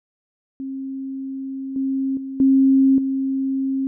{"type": "tone with level steps", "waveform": "sine", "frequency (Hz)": 268.2, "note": "C4", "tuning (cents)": 43, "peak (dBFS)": [-26, -19, -27, -11, -19], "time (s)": [0.6, 3.87], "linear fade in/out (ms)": 0, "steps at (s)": [1.76, 2.17, 2.4, 2.98], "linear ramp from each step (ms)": 2, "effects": []}